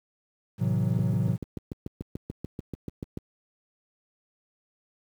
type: chord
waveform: triangle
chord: F# half-diminished seventh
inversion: first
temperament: equal with one note detuned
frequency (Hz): 110 / 130.81 / 161.52 / 185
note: A2 / C3 / E3 / F#3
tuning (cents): 0 / 0 / -35 / 0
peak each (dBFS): -25 / -26 / -28 / -27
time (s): 0.58-1.38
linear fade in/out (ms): 50
type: click train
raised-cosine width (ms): 3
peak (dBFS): -20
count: 16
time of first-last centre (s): 0.99-3.173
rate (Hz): 6.87
effects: high-pass 60 Hz 12 dB/octave + 9-bit

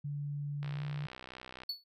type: tone with pitch glide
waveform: sine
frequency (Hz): 144.5 to 146.26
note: D3 to D3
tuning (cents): -28 to -7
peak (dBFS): -35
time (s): 0.04-1.07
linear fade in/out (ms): 10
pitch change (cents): +21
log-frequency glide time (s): 0.76-0.81
type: click train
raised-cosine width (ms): 0.3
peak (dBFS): -30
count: 65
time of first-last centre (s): 0.63-1.635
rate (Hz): 63.7
type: tone with exponential decay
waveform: triangle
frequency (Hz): 4435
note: C#8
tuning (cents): 0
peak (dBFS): -30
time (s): 1.69-1.84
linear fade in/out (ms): 5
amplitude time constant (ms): 32
effects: none

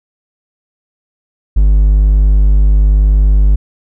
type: tone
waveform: triangle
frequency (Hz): 50.5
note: G#1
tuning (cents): -48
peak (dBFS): -3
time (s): 1.56-3.56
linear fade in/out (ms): 10
effects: none

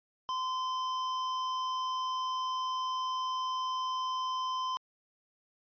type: tone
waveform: square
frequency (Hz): 1030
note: C6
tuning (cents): -28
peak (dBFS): -32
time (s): 0.29-4.77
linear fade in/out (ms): 0
effects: resampled to 11025 Hz

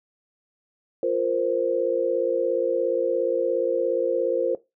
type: chord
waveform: sine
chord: F suspended fourth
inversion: none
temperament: equal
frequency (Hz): 349.2 / 466.2 / 523.3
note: F4 / Bb4 / C5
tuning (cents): 0 / 0 / 0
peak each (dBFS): -27 / -24 / -24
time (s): 1.03-4.55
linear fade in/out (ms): 2
effects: noise-tail reverb RT60 0.2 s tail -17 dB re dry

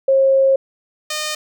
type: tone pair in turn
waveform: sine / 5% pulse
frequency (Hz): 538 / 611.4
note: C5 / D#5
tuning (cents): +48 / -30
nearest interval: major second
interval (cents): 222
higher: second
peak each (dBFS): -10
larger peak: neither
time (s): 0.08-0.56 / 1.1-1.35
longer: first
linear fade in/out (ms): 5
effects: none

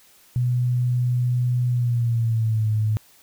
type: tone with pitch glide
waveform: sine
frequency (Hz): 123.47 to 108.11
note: B2 to A2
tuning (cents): 0 to -30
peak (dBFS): -18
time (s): 0.36-2.97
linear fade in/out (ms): 0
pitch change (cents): -230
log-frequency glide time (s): 1.69-2.7
effects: white hiss -54 dBFS RMS until 3.22 s

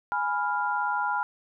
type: chord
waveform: sine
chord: F diminished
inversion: first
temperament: equal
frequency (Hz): 830.6 / 987.8 / 1396.9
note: Ab5 / Cb6 / F6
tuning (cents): 0 / 0 / 0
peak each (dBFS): -29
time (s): 0.12-1.23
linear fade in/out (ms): 0
effects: none

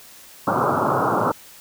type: band-pass noise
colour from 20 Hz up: white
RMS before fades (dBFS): -20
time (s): 0.47-1.32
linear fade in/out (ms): 5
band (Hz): 100 to 1400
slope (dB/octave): 96
effects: white hiss -45 dBFS RMS until 1.6 s

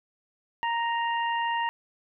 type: harmonic tone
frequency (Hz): 932.3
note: A#5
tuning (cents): 0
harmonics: 1 / 2 / 3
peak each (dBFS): -26 / -32 / -36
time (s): 0.63-1.69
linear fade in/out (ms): 0
effects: none

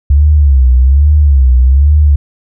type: tone with vibrato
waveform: sine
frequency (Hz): 68.6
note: C#2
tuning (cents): -17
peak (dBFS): -3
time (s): 0.1-2.16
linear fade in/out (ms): 5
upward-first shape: sine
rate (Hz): 1.2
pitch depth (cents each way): 160
effects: none

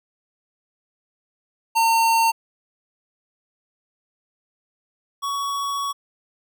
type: tone pair in turn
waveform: square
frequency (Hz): 910 / 1121.4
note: A#5 / C#6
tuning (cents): -42 / +20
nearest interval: major third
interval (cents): 362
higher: second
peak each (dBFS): -16 / -24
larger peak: first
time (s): 1.75-2.32 / 5.22-5.93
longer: second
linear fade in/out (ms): 20
effects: none

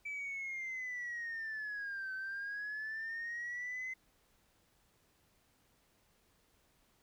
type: linear two-way sweep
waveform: sine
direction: down then up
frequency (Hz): 2317 to 1529 to 2057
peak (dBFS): -37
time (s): 0.05-3.94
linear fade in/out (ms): 10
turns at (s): 2.13
effects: tanh soft clip ceiling -36 dBFS + pink hiss -72 dBFS RMS until 7.02 s

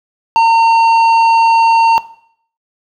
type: tone with tanh clipping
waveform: sine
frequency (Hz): 912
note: A#5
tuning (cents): -38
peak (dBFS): -7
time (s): 0.36-1.98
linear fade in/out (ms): 0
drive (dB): 9
effects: noise-tail reverb RT60 0.6 s tail -17 dB re dry

